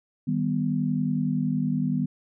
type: chord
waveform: sine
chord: Eb augmented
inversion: none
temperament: equal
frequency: 155.56 / 196 / 246.9 Hz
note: Eb3 / G3 / B3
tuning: 0 / 0 / 0 cents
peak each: -27 / -28 / -26 dBFS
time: 0.27-2.06 s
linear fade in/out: 10 ms
effects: none